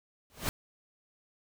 pink noise with exponential growth, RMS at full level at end -28 dBFS, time 0.3-0.49 s, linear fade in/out 0 ms, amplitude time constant 41 ms, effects none

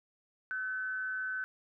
sine tone with amplitude modulation, 1516 Hz, F#6, 42 cents sharp, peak -31 dBFS, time 0.51-1.44 s, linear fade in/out 0 ms, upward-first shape sine, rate 206 Hz, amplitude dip 50%, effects none

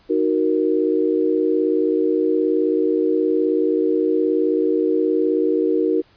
sine chord, D# minor, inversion none, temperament equal, 311.1 / 370 / 466.2 Hz, D#4 / F#4 / A#4, 0 / 0 / 0 cents, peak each -20 dBFS, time 0.09-6.02 s, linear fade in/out 20 ms, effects pink hiss -55 dBFS RMS until 6.16 s + resampled to 11025 Hz

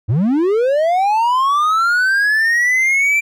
triangle linear sweep, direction up, 92.8 to 2359 Hz, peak -10 dBFS, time 0.08-3.21 s, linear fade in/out 20 ms, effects none

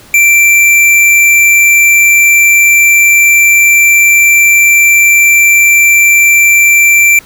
sine tone with hard clipping, 2349 Hz, D7, in tune, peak -4 dBFS, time 0.14-7.19 s, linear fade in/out 2 ms, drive 16 dB, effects pink hiss -37 dBFS RMS until 7.25 s

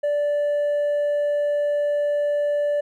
triangle tone with hard clipping, 584 Hz, D5, 10 cents flat, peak -18 dBFS, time 0.03-2.81 s, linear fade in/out 10 ms, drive 1 dB, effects none

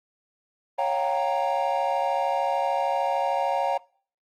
triangle chord, G half-diminished seventh, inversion second, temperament equal with one note detuned, 554.4 / 710.7 / 784 / 932.3 Hz, Db5 / F5 / G5 / Bb5, 0 / +30 / 0 / 0 cents, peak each -26 dBFS, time 0.78-3.78 s, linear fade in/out 10 ms, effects noise-tail reverb RT60 0.5 s tail -24 dB re dry + Opus 24 kbps

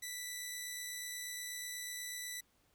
10% pulse tone with amplitude modulation, 1975.5 Hz, B6, in tune, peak -31 dBFS, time 0.02-2.41 s, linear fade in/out 10 ms, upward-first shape sine, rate 68.2 Hz, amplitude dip 25%, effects pink hiss -73 dBFS RMS until 2.74 s

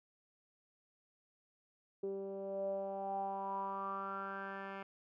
10% pulse tone with low-pass filter sweep, 195.4 Hz, G3, 5 cents flat, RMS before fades -41 dBFS, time 2.03-4.83 s, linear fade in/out 5 ms, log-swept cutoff 410 to 2000 Hz, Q 7.5, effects none

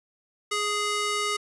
square tone with high-pass filter, 415.3 Hz, G#4, in tune, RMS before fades -27 dBFS, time 0.51-1.37 s, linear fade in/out 10 ms, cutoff 980 Hz, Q 0.68, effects resampled to 24000 Hz

